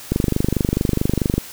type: click train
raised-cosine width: 3 ms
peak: -4 dBFS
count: 32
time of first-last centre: 0.12-1.38 s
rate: 24.6 Hz
effects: white hiss -37 dBFS RMS until 1.52 s